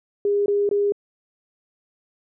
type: tone bursts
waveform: sine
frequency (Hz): 406.8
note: G#4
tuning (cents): -36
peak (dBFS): -17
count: 3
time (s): 0.25-0.922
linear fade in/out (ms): 2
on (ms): 210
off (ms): 21
effects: none